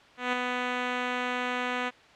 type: tone with ADSR envelope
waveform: 5% pulse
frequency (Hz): 248.4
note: B3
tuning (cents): +10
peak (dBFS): -12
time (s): 0.17-1.91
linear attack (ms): 160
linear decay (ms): 4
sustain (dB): -4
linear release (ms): 32
effects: white hiss -54 dBFS RMS until 2.15 s + low-pass 3000 Hz 12 dB/octave